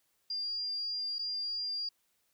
sine tone with dropouts, 4799 Hz, D8, 37 cents sharp, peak -33 dBFS, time 0.3-1.89 s, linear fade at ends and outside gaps 5 ms, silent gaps 1.185-1.191 s, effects white hiss -75 dBFS RMS until 2.33 s

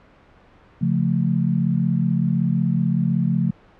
sine chord, Db augmented, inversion none, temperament equal, 138.59 / 174.61 / 220 Hz, Db3 / F3 / A3, 0 / 0 / 0 cents, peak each -22 / -20 / -23 dBFS, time 0.81-3.51 s, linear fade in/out 10 ms, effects pink hiss -51 dBFS RMS until 3.79 s + low-pass 2000 Hz 12 dB/octave

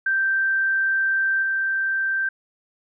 sine tone with level steps, 1566 Hz, G6, 2 cents flat, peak -18 / -20 dBFS, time 0.06-2.29 s, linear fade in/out 5 ms, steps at 1.42 s, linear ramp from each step 10 ms, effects none

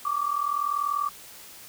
sine tone pair together, 1142 / 1182.3 Hz, D6 / D6, -49 / +11 cents, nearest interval minor second, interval 60 cents, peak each -27 dBFS, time 0.05-1.09 s, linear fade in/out 5 ms, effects white hiss -46 dBFS RMS until 1.68 s

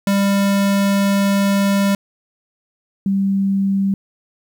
square / sine tone pair in turn, 198.6 / 195.64 Hz, G3 / G3, +23 / -3 cents, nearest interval unison, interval 26 cents, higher first, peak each -14 dBFS, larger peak neither, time 0.07-1.95 / 3.06-3.94 s, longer first, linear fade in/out 2 ms, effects 9-bit

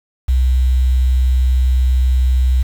sine tone with quantisation, 63.7 Hz, C2, 46 cents flat, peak -10 dBFS, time 0.28-2.63 s, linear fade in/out 10 ms, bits 6, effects none

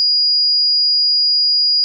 sine tone, 4878 Hz, D#8, 35 cents flat, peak -11 dBFS, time 0-1.84 s, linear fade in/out 0 ms, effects none

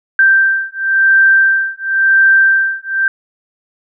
sine beating tone pair, 1568 / 1568.95 Hz, G6 / G6, 0 / +1 cents, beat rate 0.95 Hz, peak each -11 dBFS, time 0.19-3.08 s, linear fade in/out 2 ms, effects none

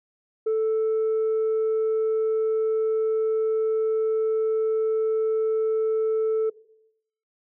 sine tone, 440 Hz, A4, in tune, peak -18 dBFS, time 0.46-6.5 s, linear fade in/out 10 ms, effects noise-tail reverb RT60 0.8 s tail -21 dB re dry + tanh soft clip ceiling -19 dBFS

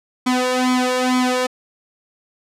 sawtooth tone with flanger, 252.8 Hz, B3, 41 cents sharp, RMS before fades -18 dBFS, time 0.26-1.47 s, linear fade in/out 10 ms, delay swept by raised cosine 0.89 to 1.82 ms, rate 2.2 Hz, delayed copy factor +0.95, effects low-pass 9000 Hz 12 dB/octave

